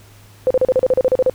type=tone bursts; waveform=sine; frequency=514 Hz; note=C5; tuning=31 cents flat; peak=-10 dBFS; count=12; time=0.47-1.297 s; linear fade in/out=0 ms; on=35 ms; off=37 ms; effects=added 103 Hz sine -44 dBFS peak until 1.34 s + pink hiss -48 dBFS RMS until 1.34 s